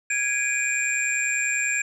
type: tone cluster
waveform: sine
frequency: 1657 / 2330 / 2460 / 7370 Hz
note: G#6 / D7 / D#7 / A#8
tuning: -4 / -14 / -20 / -21 cents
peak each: -27 dBFS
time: 0.1-1.82 s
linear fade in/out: 5 ms
effects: tanh soft clip ceiling -12 dBFS